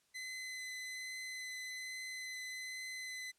sawtooth tone with vibrato, 2029 Hz, B6, 46 cents sharp, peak -39 dBFS, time 0.14-3.32 s, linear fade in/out 20 ms, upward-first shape triangle, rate 1.2 Hz, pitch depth 10 cents each way, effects white hiss -75 dBFS RMS until 3.38 s + low-pass 10000 Hz 12 dB/octave

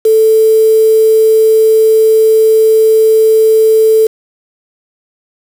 sine tone with quantisation, 440 Hz, A4, in tune, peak -4 dBFS, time 0.05-4.07 s, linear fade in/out 5 ms, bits 4, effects none

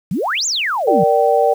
sine exponential two-way sweep, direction up then down, 150 to 7459 to 150 Hz, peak -16 dBFS, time 0.11-1.04 s, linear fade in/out 5 ms, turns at 0.46 s
sine chord, G minor, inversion first, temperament equal with one note detuned, 466.2 / 587.3 / 774.1 Hz, Bb4 / D5 / G5, 0 / 0 / -22 cents, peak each -15 dBFS, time 0.87-1.54 s, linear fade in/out 10 ms
effects 7-bit

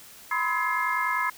sine tone cluster, 986 / 1036 / 1281 / 1690 / 2111 Hz, B5 / C6 / E6 / G#6 / C7, -3 / -17 / -50 / +30 / +15 cents, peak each -30 dBFS, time 0.31-1.3 s, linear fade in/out 5 ms, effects white hiss -48 dBFS RMS until 1.37 s

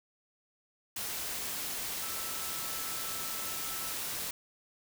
sine tone in noise, 1318.5 Hz, E6, in tune, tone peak -47 dBFS, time 2.02-3.93 s, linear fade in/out 5 ms, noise white, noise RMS -37 dBFS, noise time 0.96-4.31 s, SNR -13 dB, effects none

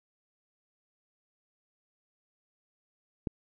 click, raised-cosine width 3 ms, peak -18 dBFS, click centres 3.272 s, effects none

